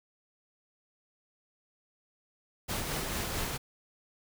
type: noise with tremolo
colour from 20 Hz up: pink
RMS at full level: -33 dBFS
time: 2.68-3.58 s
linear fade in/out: 20 ms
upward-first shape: sine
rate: 4.5 Hz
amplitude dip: 30%
effects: none